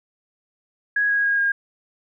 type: tone with pitch steps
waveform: sine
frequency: 1661.2 / 1647.8 / 1634.5 / 1621.4 Hz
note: G#6 / G#6 / G#6 / G#6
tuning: 0 / -14 / -28 / -42 cents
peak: -17 dBFS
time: 0.96-1.52 s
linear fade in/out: 5 ms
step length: 140 ms
effects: none